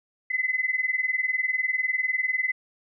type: tone pair together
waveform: sine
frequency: 2021 / 2041 Hz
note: B6 / C7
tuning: +39 / -44 cents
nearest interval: unison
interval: 17 cents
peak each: -26 dBFS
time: 0.3-2.52 s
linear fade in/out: 10 ms
effects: none